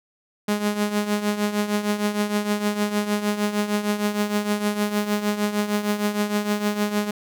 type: tone with tremolo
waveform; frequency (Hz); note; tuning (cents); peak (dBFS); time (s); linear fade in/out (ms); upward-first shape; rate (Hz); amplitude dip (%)
sawtooth; 207.7; G#3; 0; -14; 0.48-7.11; 5; triangle; 6.5; 75
effects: none